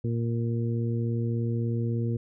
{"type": "harmonic tone", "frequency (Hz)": 116.54, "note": "A#2", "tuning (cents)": 0, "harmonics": [1, 2, 3, 4], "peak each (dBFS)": [-26, -32, -36, -38], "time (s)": [0.04, 2.17], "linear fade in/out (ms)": 5, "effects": []}